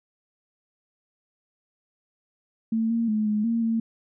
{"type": "tone with pitch steps", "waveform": "sine", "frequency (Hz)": [224.3, 230.5, 214.5, 211.3, 230.5, 226.5], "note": ["A3", "A#3", "A3", "G#3", "A#3", "A#3"], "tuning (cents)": [34, -19, -44, 30, -19, -50], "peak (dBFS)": -21, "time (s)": [2.72, 3.8], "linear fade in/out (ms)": 5, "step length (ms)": 180, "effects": []}